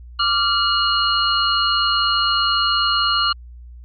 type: tone cluster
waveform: sine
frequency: 1172 / 1381 / 2896 / 4229 Hz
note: D6 / F6 / F#7 / C8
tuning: -4 / -20 / -38 / +18 cents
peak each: -21 dBFS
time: 0.19-3.33 s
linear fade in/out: 10 ms
effects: added 60 Hz sine -36 dBFS peak until 3.84 s

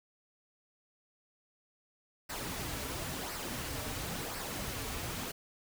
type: noise with flanger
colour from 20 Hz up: pink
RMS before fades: -39 dBFS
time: 2.29-5.32 s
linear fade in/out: 10 ms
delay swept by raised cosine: 0.29 to 5.79 ms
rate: 0.96 Hz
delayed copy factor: -0.5
effects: none

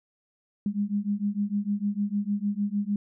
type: beating tone pair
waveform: sine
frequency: 201 / 207.6 Hz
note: G3 / G#3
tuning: +44 / 0 cents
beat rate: 6.6 Hz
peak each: -28 dBFS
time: 0.66-2.96 s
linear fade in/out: 2 ms
effects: none

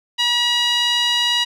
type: tone with band-pass filter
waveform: sawtooth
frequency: 962 Hz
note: B5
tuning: 46 cents flat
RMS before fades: -18 dBFS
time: 0.18-1.45 s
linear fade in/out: 20 ms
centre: 3400 Hz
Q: 3.6
effects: none

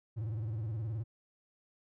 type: tone with vibrato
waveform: triangle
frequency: 110 Hz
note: A2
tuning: in tune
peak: -32 dBFS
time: 0.16-1.04 s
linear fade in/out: 20 ms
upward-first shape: square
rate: 19 Hz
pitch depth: 110 cents each way
effects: none

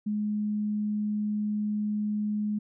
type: tone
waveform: sine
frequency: 210 Hz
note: G#3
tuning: 19 cents sharp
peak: -26 dBFS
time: 0.06-2.59 s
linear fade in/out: 10 ms
effects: none

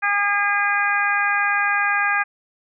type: harmonic tone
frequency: 406.4 Hz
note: G#4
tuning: 38 cents flat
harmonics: 2 / 3 / 4 / 5 / 6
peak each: -25 / -24 / -20 / -26 / -26 dBFS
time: 0.02-2.24 s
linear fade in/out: 20 ms
effects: none

